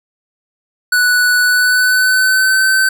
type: tone with pitch glide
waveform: square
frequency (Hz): 1480 to 1535.7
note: F#6 to G6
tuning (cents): 0 to -36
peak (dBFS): -10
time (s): 0.92-2.89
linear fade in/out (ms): 5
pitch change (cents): +64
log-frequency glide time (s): 1.41-2.68
effects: none